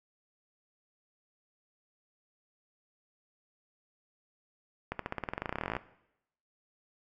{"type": "accelerating click train", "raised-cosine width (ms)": 0.5, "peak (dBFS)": -18, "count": 24, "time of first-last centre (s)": [4.92, 5.766], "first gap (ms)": 73, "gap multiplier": 0.93, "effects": ["noise-tail reverb RT60 0.8 s tail -17 dB re dry"]}